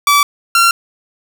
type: tone pair in turn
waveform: sawtooth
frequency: 1153 / 1371.2 Hz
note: D6 / F6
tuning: -32 / -32 cents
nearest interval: minor third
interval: 300 cents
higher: second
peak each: -4 dBFS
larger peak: neither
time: 0.07-0.23 / 0.55-0.71 s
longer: neither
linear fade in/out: 2 ms
effects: none